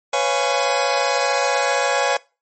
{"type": "chord", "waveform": "sawtooth", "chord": "C# dominant seventh", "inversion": "third", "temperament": "just", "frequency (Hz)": [498.9, 554.4, 693, 831.5], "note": ["B4", "C#5", "E#5", "G#5"], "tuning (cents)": [17, 0, -14, 2], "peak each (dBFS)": [-20, -17, -21, -18], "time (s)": [0.13, 2.17], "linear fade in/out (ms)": 5, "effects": ["noise-tail reverb RT60 0.3 s tail -23 dB re dry", "MP3 32 kbps"]}